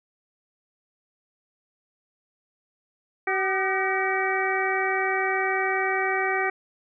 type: harmonic tone with a mistuned harmonic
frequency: 381 Hz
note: G4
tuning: 49 cents flat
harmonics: 1 / 2 / 3 / 4 / 5 / 6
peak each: -28 / -28 / -32 / -31 / -28 / -30 dBFS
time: 3.27-6.5 s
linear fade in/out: 5 ms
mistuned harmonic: 3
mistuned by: +94 cents
effects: none